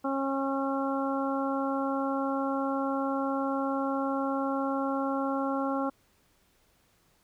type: harmonic tone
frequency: 272.3 Hz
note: C#4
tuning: 31 cents flat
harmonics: 1 / 2 / 3 / 4 / 5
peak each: -30 / -33 / -35 / -36 / -37 dBFS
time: 0.04-5.9 s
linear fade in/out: 10 ms
effects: pink hiss -67 dBFS RMS until 7.23 s